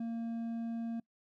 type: tone with hard clipping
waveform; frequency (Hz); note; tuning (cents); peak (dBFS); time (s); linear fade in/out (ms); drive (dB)
triangle; 230.2; A#3; -22; -36; 0-1; 5; 7
effects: noise-tail reverb RT60 0.1 s tail -25 dB re dry